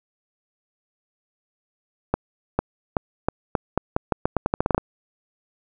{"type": "accelerating click train", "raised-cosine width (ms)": 1, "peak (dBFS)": -5, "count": 17, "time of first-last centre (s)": [2.14, 4.78], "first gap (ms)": 450, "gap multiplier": 0.84, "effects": []}